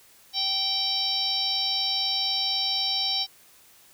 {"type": "harmonic tone", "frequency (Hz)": 776, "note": "G5", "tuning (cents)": -18, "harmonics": [1, 3, 4, 5, 6, 7], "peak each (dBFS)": [-36, -40, -32, -28, -31, -28], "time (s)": [0.33, 3.27], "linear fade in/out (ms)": 50, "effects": ["white hiss -55 dBFS RMS until 3.93 s"]}